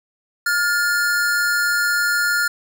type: tone pair together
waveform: square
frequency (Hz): 1416.6 / 1743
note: F6 / A6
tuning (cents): +24 / -17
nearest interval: major third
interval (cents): 359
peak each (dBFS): -18 / -25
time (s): 0.46-2.48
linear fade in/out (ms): 5
effects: none